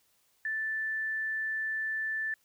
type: tone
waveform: sine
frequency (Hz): 1760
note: A6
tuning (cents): 0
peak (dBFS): -30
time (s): 0.45-2.34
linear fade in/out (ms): 2
effects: white hiss -70 dBFS RMS until 2.44 s